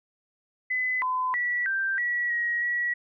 sine tone with pitch steps, 2014 / 1017 / 1947 / 1572 / 1932 / 1897 / 1927 Hz, B6 / C6 / B6 / G6 / B6 / A#6 / B6, +33 / -50 / -25 / +4 / -39 / +30 / -43 cents, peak -24 dBFS, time 0.7-2.94 s, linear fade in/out 10 ms, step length 320 ms, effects none

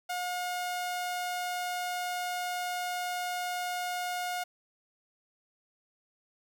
sawtooth tone, 718 Hz, F5, 48 cents sharp, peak -28 dBFS, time 0.09-4.44 s, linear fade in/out 10 ms, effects 11-bit

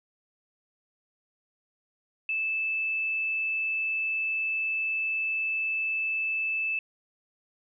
sine tone, 2628 Hz, E7, 6 cents flat, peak -26 dBFS, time 2.29-6.79 s, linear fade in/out 2 ms, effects none

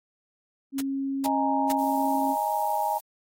sine tone, 272.5 Hz, C#4, 29 cents flat, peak -26 dBFS, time 0.72-2.36 s, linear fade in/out 50 ms
white noise bursts, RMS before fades -33 dBFS, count 3, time 0.78-1.724 s, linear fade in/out 5 ms, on 28 ms, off 430 ms
sine chord, D# suspended fourth, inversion none, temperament equal, 622.3 / 830.6 / 932.3 Hz, D#5 / G#5 / A#5, 0 / 0 / 0 cents, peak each -32 / -26 / -28 dBFS, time 1.24-2.99 s, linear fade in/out 20 ms
violet noise, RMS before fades -41 dBFS, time 1.78-3.01 s, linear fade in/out 10 ms
effects AAC 48 kbps

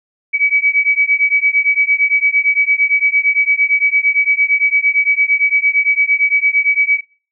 sine beating tone pair, 2274 / 2282.8 Hz, C#7 / D7, +44 / -50 cents, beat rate 8.8 Hz, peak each -14 dBFS, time 0.33-7.01 s, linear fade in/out 20 ms, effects noise-tail reverb RT60 0.4 s tail -20 dB re dry

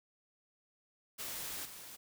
white noise with level steps, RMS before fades -42 / -50 dBFS, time 1.18-1.97 s, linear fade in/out 20 ms, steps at 1.65 s, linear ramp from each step 5 ms, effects none

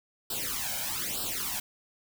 white noise with flanger, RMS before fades -33 dBFS, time 0.3-1.6 s, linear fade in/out 5 ms, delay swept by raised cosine 0.23 to 1.33 ms, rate 1.1 Hz, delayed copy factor +0.9, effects none

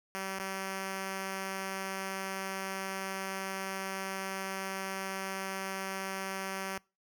5% pulse tone with dropouts, 192.3 Hz, G3, 33 cents flat, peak -24 dBFS, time 0.15-6.78 s, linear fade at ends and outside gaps 0 ms, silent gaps 0.387-0.399 s, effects noise-tail reverb RT60 0.3 s tail -25 dB re dry

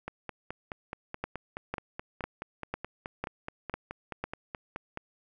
two click trains, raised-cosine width 0.5 ms, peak -17 / -21 dBFS, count 7 / 24, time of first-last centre 1.24-4.24 / 0.08-4.974 s, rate 2 / 4.7 Hz, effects none

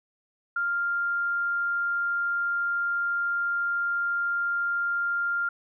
sine tone, 1397 Hz, F6, in tune, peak -24 dBFS, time 0.56-5.49 s, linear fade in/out 5 ms, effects none

